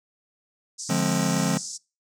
pink band-pass noise, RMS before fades -35 dBFS, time 0.78-1.78 s, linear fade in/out 20 ms, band 5100 to 8200 Hz, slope 48 dB/octave
square chord, D half-diminished seventh, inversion none, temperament just, 146.83 / 176.2 / 211.4 / 264.3 Hz, D3 / F3 / Ab3 / C4, 0 / +16 / +31 / +18 cents, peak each -29 / -26 / -28 / -29 dBFS, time 0.89-1.58 s, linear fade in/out 10 ms
effects noise-tail reverb RT60 0.3 s tail -24 dB re dry

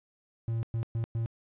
triangle tone bursts at uneven times, 114.4 Hz, A#2, 32 cents flat, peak -26 dBFS, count 4, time 0.48-0.63 / 0.74-0.83 / 0.95-1.04 / 1.15-1.26 s, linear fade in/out 0 ms, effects resampled to 8000 Hz + 11-bit

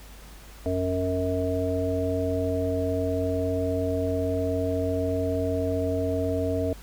harmonic tone with a mistuned harmonic, 91.9 Hz, F#2, 11 cents flat, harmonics 1 / 3 / 5 / 7, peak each -29 / -29 / -29 / -29 dBFS, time 0.66-6.73 s, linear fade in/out 0 ms, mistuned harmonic 1, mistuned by -23 cents, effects added 50 Hz sine -44 dBFS peak until 6.82 s + pink hiss -49 dBFS RMS until 6.82 s

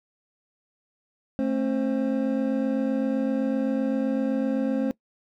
triangle tone cluster, 221.3 / 269.1 / 528 Hz, A3 / C4 / C5, +10 / +49 / +16 cents, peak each -25 / -23 / -28 dBFS, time 1.39-4.91 s, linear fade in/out 0 ms, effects noise-tail reverb RT60 0.1 s tail -21 dB re dry

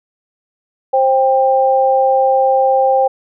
sine tone pair together, 528.6 / 792 Hz, C5 / G5, +18 / +18 cents, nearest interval perfect fifth, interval 700 cents, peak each -12 dBFS, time 0.93-3.08 s, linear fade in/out 10 ms, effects none

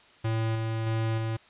square tone with tremolo, 112.1 Hz, A2, 33 cents sharp, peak -26 dBFS, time 0.24-1.37 s, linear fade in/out 10 ms, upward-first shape square, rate 1.6 Hz, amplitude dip 25%, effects white hiss -56 dBFS RMS until 1.49 s + resampled to 8000 Hz

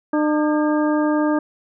harmonic tone with a mistuned harmonic, 302 Hz, D4, 48 cents sharp, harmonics 1 / 2 / 3 / 4 / 5, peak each -17 / -23 / -27 / -29 / -31 dBFS, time 0.13-1.39 s, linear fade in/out 5 ms, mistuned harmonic 5, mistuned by +110 cents, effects none

